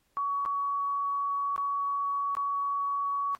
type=tone with dropouts; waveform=sine; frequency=1126 Hz; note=C#6; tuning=27 cents sharp; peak=-27 dBFS; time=0.17-3.35 s; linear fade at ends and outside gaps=0 ms; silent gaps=0.452-0.46 / 1.562-1.579 / 2.351-2.369 s; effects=pink hiss -72 dBFS RMS until 3.39 s + AAC 48 kbps